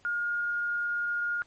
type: tone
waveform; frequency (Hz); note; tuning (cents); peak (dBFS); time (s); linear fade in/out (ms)
sine; 1423; F6; +32; -27; 0.05-1.42; 0
effects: pink hiss -63 dBFS RMS until 1.46 s + MP3 32 kbps